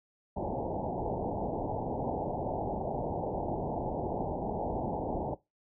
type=low-pass noise; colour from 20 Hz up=white; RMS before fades=-34 dBFS; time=0.36-5.35 s; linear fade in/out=10 ms; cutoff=890 Hz; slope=96 dB/octave; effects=noise-tail reverb RT60 0.2 s tail -19 dB re dry

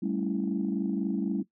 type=chord; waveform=sine; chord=A dominant seventh; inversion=third; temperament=equal; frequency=196 / 220 / 277.2 / 329.6 Hz; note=G3 / A3 / C#4 / E4; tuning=0 / 0 / 0 / 0 cents; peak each=-30 / -32 / -32 / -33 dBFS; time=0.02-1.43 s; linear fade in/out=10 ms; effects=noise-tail reverb RT60 0.1 s tail -17 dB re dry + tanh soft clip ceiling -18 dBFS

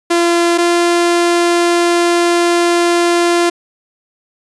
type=tone pair in turn; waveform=sawtooth; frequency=342.7 / 345.3 Hz; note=F4 / F4; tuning=-33 / -20 cents; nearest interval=unison; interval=13 cents; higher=second; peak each=-6 dBFS; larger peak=neither; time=0.1-0.58 / 0.58-3.5 s; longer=second; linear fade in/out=10 ms; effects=resampled to 24000 Hz

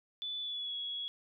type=tone with pitch glide; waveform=sine; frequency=3480 to 3348 Hz; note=A7 to G#7; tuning=-20 to +13 cents; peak=-36 dBFS; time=0.22-1.08 s; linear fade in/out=0 ms; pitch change=-67 cents; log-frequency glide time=0.4-0.75 s; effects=none

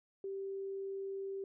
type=tone; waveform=sine; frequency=390.2 Hz; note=G4; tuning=8 cents flat; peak=-38 dBFS; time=0.24-1.44 s; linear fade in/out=2 ms; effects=none

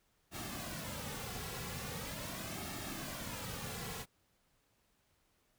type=noise with flanger; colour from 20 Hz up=pink; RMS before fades=-43 dBFS; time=0.31-4.06 s; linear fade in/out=50 ms; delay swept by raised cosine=2 to 3.3 ms; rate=0.41 Hz; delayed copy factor=-0.6; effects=pink hiss -75 dBFS RMS until 5.58 s

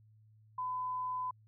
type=tone; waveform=sine; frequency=1008 Hz; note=B5; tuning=35 cents sharp; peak=-34 dBFS; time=0.58-1.31 s; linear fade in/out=5 ms; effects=added 108 Hz sine -60 dBFS peak until 1.47 s

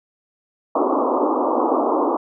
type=band-pass noise; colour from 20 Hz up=pink; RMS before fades=-19 dBFS; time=0.75-2.17 s; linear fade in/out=5 ms; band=250 to 1200 Hz; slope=96 dB/octave; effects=none

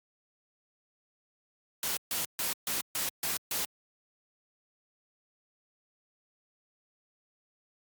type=noise bursts; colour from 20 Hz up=white; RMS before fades=-32 dBFS; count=7; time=1.83-3.65 s; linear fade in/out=2 ms; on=140 ms; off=140 ms; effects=high-pass 80 Hz 12 dB/octave + Opus 48 kbps

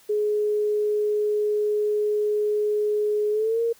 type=tone with pitch glide; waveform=sine; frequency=420.1 to 463.4 Hz; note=G#4 to A#4; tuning=+20 to -10 cents; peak=-20 dBFS; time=0.09-3.73 s; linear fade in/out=10 ms; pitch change=+170 cents; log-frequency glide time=3.31-3.61 s; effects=white hiss -55 dBFS RMS until 3.79 s

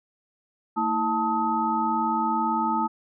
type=tone cluster; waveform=sine; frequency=225.2 / 323 / 881 / 1266 Hz; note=A3 / E4 / A5 / D#6; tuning=+40 / -35 / +2 / +30 cents; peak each=-29 / -31 / -24 / -28 dBFS; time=0.76-2.88 s; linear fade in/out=20 ms; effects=none

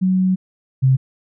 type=tone pair in turn; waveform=sine; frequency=186.3 / 131.73 Hz; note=F#3 / C3; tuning=+12 / +12 cents; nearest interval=tritone; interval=600 cents; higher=first; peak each=-13 / -10 dBFS; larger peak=second; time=0.01-0.36 / 0.82-0.97 s; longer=first; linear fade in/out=20 ms; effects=none

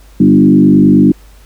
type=tone with frequency modulation; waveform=sine; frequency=245.8 Hz; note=B3; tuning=8 cents flat; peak=-3 dBFS; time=0.2-1.12 s; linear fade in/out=5 ms; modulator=49.3 Hz; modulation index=1.6; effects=added 50 Hz sine -37 dBFS peak until 1.45 s + pink hiss -46 dBFS RMS until 1.45 s

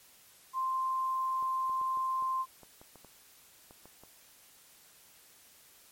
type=tone; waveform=sine; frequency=1046.5 Hz; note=C6; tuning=in tune; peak=-29 dBFS; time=0.53-2.46 s; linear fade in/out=50 ms
type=clicks; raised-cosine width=1 ms; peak=-38 dBFS; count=12; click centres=1.426 / 1.696 / 1.814 / 1.973 / 2.224 / 2.633 / 2.815 / 2.957 / 3.047 / 3.709 / 3.856 / 4.036 s
effects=white hiss -59 dBFS RMS until 5.91 s + MP3 64 kbps

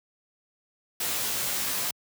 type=noise with comb filter; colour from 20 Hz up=white; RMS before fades=-29 dBFS; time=1-1.91 s; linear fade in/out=5 ms; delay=16 ms; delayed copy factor=+0.95; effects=high-pass 80 Hz 12 dB/octave

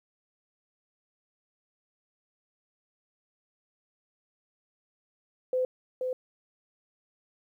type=tone with echo; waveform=sine; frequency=510 Hz; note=C5; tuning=44 cents flat; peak=-24 dBFS; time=5.53-5.65 s; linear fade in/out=2 ms; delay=480 ms; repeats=1; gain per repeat=-4 dB; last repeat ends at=6.13 s; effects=11-bit

